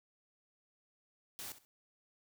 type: noise with echo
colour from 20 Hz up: white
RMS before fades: -45 dBFS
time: 1.39-1.52 s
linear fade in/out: 0 ms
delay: 65 ms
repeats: 2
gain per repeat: -13 dB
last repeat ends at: 1.65 s
effects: none

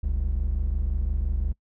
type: tone pair together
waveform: triangle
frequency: 43.91 / 69.7 Hz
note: F1 / C#2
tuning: +10 / +10 cents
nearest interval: minor sixth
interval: 800 cents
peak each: -23 / -23 dBFS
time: 0.03-1.53 s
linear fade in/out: 10 ms
effects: noise-tail reverb RT60 0.1 s tail -24 dB re dry + tanh soft clip ceiling -15 dBFS

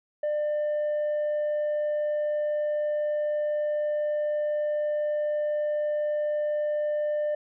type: tone with tanh clipping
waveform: sine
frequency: 598 Hz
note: D5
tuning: 31 cents sharp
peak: -25 dBFS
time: 0.23-7.35 s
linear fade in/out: 5 ms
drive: 2 dB
effects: none

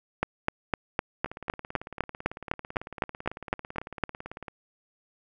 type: two click trains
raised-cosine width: 0.5 ms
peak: -9 / -23 dBFS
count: 16 / 59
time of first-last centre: 0.23-4.037 / 1.26-4.482 s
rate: 3.94 / 18 Hz
effects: none

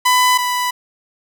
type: tone pair in turn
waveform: sawtooth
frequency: 1000 / 990.8 Hz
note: B5 / B5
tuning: +21 / +5 cents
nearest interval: unison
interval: 16 cents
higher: first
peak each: -7 / -13 dBFS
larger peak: first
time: 0.05-0.38 / 0.38-0.71 s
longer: neither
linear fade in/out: 10 ms
effects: none

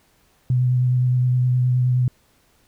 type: tone with vibrato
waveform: sine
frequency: 125.6 Hz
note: B2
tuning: 30 cents sharp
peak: -15 dBFS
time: 0.5-2.08 s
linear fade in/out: 2 ms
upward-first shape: sine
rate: 9.6 Hz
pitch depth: 16 cents each way
effects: pink hiss -60 dBFS RMS until 2.67 s

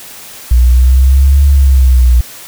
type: exponential two-way sweep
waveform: sine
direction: up then down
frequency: 59.6 to 70.8 to 59.6 Hz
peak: -3 dBFS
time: 0.51-2.21 s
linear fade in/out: 5 ms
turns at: 1.45 s
effects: white hiss -31 dBFS RMS until 2.47 s

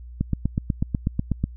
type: click train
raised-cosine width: 5 ms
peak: -9 dBFS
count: 11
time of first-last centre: 0.21-1.44 s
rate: 8.13 Hz
effects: added 60 Hz sine -37 dBFS peak until 1.56 s

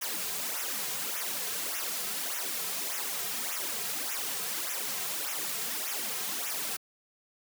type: noise with flanger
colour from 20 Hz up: white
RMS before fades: -34 dBFS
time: 0.01-6.77 s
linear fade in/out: 10 ms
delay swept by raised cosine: 0.22 to 3.52 ms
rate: 1.7 Hz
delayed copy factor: -0.9
effects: high-pass 200 Hz 12 dB/octave

